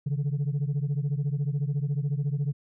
sine beating tone pair, 138.3 / 152.3 Hz, C#3 / D#3, -4 / -37 cents, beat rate 14 Hz, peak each -25 / -27 dBFS, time 0.06-2.53 s, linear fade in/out 10 ms, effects tanh soft clip ceiling -22 dBFS

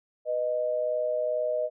sine tone pair together, 495.4 / 617.7 Hz, B4 / D#5, +5 / -13 cents, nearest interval major third, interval 382 cents, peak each -31 / -26 dBFS, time 0.25-1.7 s, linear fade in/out 50 ms, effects none

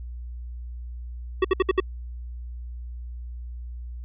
square tone bursts, 377 Hz, F#4, 32 cents sharp, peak -17 dBFS, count 5, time 1.42-1.802 s, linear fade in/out 5 ms, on 26 ms, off 63 ms, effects added 60 Hz sine -33 dBFS peak until 4.04 s + resampled to 8000 Hz

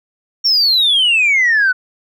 sine exponential sweep, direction down, 5588 to 1464 Hz, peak -8 dBFS, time 0.44-1.73 s, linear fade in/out 20 ms, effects tanh soft clip ceiling -7 dBFS

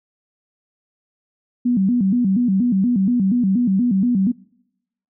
sine tone with vibrato, 216.4 Hz, A3, 29 cents flat, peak -14 dBFS, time 1.65-4.32 s, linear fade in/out 10 ms, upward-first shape square, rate 4.2 Hz, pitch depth 210 cents each way, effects noise-tail reverb RT60 0.8 s tail -23 dB re dry

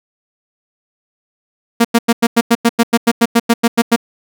sawtooth tone bursts, 233.1 Hz, A#3, in tune, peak -3 dBFS, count 16, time 1.8-3.962 s, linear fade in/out 10 ms, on 47 ms, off 94 ms, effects none

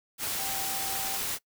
sine tone in noise, 778 Hz, G5, 13 cents flat, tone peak -38 dBFS, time 0.37-1.2 s, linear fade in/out 50 ms, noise white, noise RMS -32 dBFS, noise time 0.18-1.39 s, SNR -9 dB, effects noise-tail reverb RT60 0.1 s tail -22 dB re dry

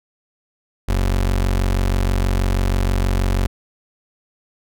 30% pulse tone, 46.25 Hz, F#1, in tune, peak -13 dBFS, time 0.88-3.47 s, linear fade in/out 10 ms, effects none

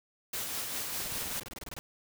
white noise with tremolo, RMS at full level -35 dBFS, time 0.33-1.4 s, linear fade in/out 5 ms, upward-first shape sine, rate 5 Hz, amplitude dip 30%
pink noise bursts, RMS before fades -43 dBFS, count 16, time 1-1.79 s, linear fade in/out 0 ms, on 25 ms, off 26 ms
effects none

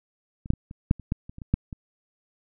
clicks, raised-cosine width 5 ms, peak -26 / -6 / -21 / -27 / -6 / -29 / -12 / -27 / -28 / -25 / -8 / -23 dBFS, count 12, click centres 0.459 / 0.504 / 0.536 / 0.711 / 0.911 / 0.997 / 1.121 / 1.295 / 1.384 / 1.418 / 1.54 / 1.728 s, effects none

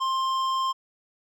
triangle tone with hard clipping, 1054 Hz, C6, 12 cents sharp, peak -25 dBFS, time 0-0.73 s, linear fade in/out 20 ms, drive 14 dB, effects none

